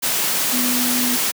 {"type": "tone in noise", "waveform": "sine", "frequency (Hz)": 246.9, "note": "B3", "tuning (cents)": 0, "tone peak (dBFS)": -21, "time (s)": [0.52, 1.17], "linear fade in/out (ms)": 20, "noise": "white", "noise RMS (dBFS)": -20, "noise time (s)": [0.02, 1.32], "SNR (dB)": -4, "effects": ["high-pass 150 Hz 12 dB/octave"]}